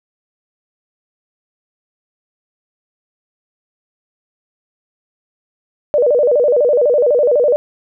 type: tone with vibrato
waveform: sine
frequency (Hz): 537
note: C5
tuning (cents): +45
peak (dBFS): -9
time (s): 5.94-7.56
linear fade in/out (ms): 0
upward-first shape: square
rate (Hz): 12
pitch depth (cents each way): 170
effects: none